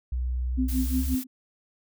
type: tone with pitch glide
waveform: sine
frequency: 62.2 to 68.22 Hz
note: B1 to C#2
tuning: +13 to -27 cents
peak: -25 dBFS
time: 0.12-1.15 s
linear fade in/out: 5 ms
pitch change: +160 cents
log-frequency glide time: 0.86-0.97 s
type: tone with tremolo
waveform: sine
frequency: 257.7 Hz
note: C4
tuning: 26 cents flat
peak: -22 dBFS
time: 0.57-1.27 s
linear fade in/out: 20 ms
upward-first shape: sine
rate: 5.6 Hz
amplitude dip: 95%
type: noise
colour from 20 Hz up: blue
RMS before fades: -38 dBFS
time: 0.68-1.24 s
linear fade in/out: 10 ms
effects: none